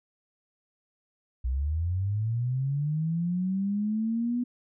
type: linear sweep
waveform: sine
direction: up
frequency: 59.8 to 246.9 Hz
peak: -25 dBFS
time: 1.44-4.44 s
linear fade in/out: 10 ms
effects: none